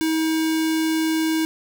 square tone with notch filter, 319.1 Hz, D#4, 44 cents sharp, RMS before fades -21 dBFS, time 0.01-1.45 s, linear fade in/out 0 ms, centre 710 Hz, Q 0.82, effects none

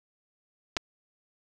clicks, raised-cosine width 0.2 ms, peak -11 / -13 dBFS, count 2, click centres 0.767 / 0.77 s, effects none

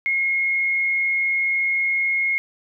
sine tone with frequency modulation, 2157 Hz, C#7, 48 cents flat, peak -18 dBFS, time 0.06-2.38 s, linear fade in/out 0 ms, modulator 81 Hz, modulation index 0.31, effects none

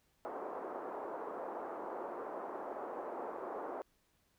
pink band-pass noise, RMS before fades -43 dBFS, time 0.25-3.82 s, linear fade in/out 0 ms, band 350 to 1100 Hz, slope 24 dB/octave, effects pink hiss -75 dBFS RMS until 4.38 s

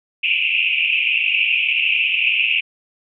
white band-pass noise, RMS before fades -18 dBFS, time 0.23-2.61 s, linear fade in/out 10 ms, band 2400 to 2800 Hz, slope 96 dB/octave, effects none

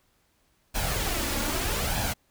pink noise with flanger, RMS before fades -28 dBFS, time 0.74-2.14 s, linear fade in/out 20 ms, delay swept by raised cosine 1.2 to 3.6 ms, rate 0.8 Hz, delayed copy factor +0.55, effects pink hiss -68 dBFS RMS until 2.3 s

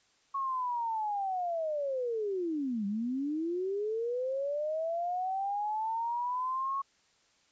sine linear two-way sweep, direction down then up, 1107 to 195 to 1107 Hz, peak -30 dBFS, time 0.34-6.82 s, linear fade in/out 10 ms, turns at 2.86 s, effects white hiss -68 dBFS RMS until 7.51 s + resampled to 16000 Hz

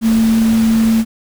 sine tone in noise, 224.3 Hz, A3, 34 cents sharp, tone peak -9 dBFS, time 0.01-1.05 s, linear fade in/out 50 ms, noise pink, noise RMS -26 dBFS, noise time 0.01-1.05 s, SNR +14 dB, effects none

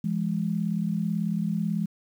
sine tone pair together, 169.4 / 207.6 Hz, E3 / G#3, +48 / 0 cents, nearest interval major third, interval 352 cents, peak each -27 dBFS, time 0.04-1.86 s, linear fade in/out 5 ms, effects 9-bit

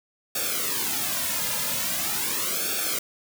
white noise with flanger, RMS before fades -27 dBFS, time 0.35-2.99 s, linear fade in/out 5 ms, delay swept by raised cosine 0.99 to 2.69 ms, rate 0.42 Hz, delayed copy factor -0.95, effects none

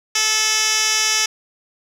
10% pulse tone with band-pass filter, 435 Hz, A4, 20 cents flat, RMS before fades -18 dBFS, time 0.15-1.26 s, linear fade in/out 5 ms, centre 4900 Hz, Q 3.1, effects none

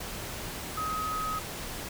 sine tone in noise, 1265 Hz, D#6, 28 cents sharp, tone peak -30 dBFS, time 0.77-1.39 s, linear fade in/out 5 ms, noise pink, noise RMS -38 dBFS, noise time 0-1.89 s, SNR +5 dB, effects none

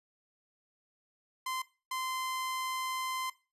sawtooth tone bursts at uneven times, 1036 Hz, C6, 17 cents flat, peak -30 dBFS, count 2, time 1.46-1.62 / 1.91-3.3 s, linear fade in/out 5 ms, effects noise-tail reverb RT60 0.3 s tail -18 dB re dry + resampled to 32000 Hz

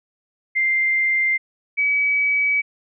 sine tone pair in turn, 2094 / 2280 Hz, C7 / C#7, +1 / +48 cents, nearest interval minor second, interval 147 cents, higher second, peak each -16 dBFS, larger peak neither, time 0.55-1.38 / 1.77-2.62 s, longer second, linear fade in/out 20 ms, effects none

